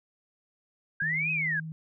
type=linear two-way sweep; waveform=sine; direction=up then down; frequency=1573 to 2568 to 1573 Hz; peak=-26 dBFS; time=1-1.6 s; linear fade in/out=5 ms; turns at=1.31 s
type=tone with vibrato; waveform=sine; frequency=159.3 Hz; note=D#3; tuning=41 cents sharp; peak=-35 dBFS; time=1.02-1.72 s; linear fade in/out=0 ms; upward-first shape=triangle; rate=13 Hz; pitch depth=19 cents each way
effects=none